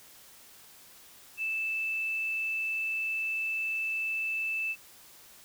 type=tone; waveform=sine; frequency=2637 Hz; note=E7; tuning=in tune; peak=-29 dBFS; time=1.37-4.76 s; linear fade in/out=50 ms; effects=white hiss -54 dBFS RMS until 5.44 s